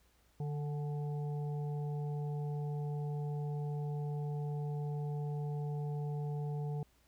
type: harmonic tone with a mistuned harmonic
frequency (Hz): 147.1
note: D3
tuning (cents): +3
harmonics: 1 / 3 / 5 / 6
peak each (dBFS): -35 / -46 / -51 / -56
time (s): 0.4-6.83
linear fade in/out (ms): 2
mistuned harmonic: 6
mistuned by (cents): -44
effects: added 60 Hz sine -70 dBFS peak until 7.07 s + pink hiss -71 dBFS RMS until 7.07 s